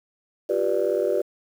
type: chord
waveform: sine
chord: G dominant seventh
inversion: third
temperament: just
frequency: 352.8 / 392 / 490 / 588 Hz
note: F4 / G4 / B4 / D5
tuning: +18 / 0 / -14 / +2 cents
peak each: -27 / -24 / -25 / -24 dBFS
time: 0.49-1.22 s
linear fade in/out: 10 ms
effects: tanh soft clip ceiling -12 dBFS + 8-bit